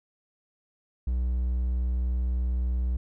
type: tone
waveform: triangle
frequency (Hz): 61.74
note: B1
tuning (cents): 0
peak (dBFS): -22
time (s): 1.07-2.97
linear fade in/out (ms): 5
effects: none